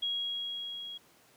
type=tone with level ramp; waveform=sine; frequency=3300 Hz; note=G#7; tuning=12 cents flat; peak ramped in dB=-29 to -40 dBFS; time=0.02-0.98 s; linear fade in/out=10 ms; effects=pink hiss -62 dBFS RMS until 1.36 s + high-pass 150 Hz 12 dB/octave